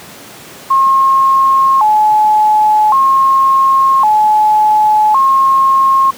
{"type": "tone with vibrato", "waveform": "sine", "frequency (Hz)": 958, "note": "A#5", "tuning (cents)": 47, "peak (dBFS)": -6, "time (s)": [0.7, 6.11], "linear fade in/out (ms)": 10, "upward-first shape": "square", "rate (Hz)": 0.45, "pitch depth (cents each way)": 200, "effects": ["pink hiss -33 dBFS RMS until 6.17 s", "high-pass 150 Hz 12 dB/octave"]}